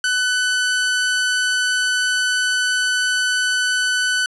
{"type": "tone", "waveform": "sawtooth", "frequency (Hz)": 1499, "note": "F#6", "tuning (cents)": 22, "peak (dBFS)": -13, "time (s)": [0.04, 4.26], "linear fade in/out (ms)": 2, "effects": ["resampled to 24000 Hz", "9-bit"]}